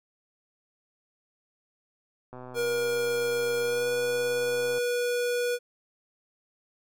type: click train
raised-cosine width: 1 ms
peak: -29 dBFS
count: 310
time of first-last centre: 2.33-4.782 s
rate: 126 Hz
type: tone with pitch glide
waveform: square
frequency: 476.2 to 485.9 Hz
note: A#4 to B4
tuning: +37 to -28 cents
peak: -26 dBFS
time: 2.54-5.59 s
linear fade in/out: 50 ms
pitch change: +35 cents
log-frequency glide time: 3.62-3.88 s
effects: none